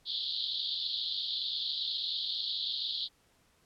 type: band-pass noise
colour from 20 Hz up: pink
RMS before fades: -35 dBFS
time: 0.05-3.09 s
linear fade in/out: 50 ms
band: 3300 to 4500 Hz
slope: 96 dB/octave
effects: pink hiss -68 dBFS RMS until 3.65 s + low-pass 12000 Hz 12 dB/octave